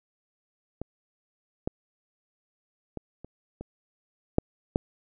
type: clicks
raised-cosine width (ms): 2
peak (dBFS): -20 / -14 / -21 / -28 / -24 / -6 / -9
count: 7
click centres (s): 0.816 / 1.675 / 2.973 / 3.246 / 3.61 / 4.384 / 4.759
effects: none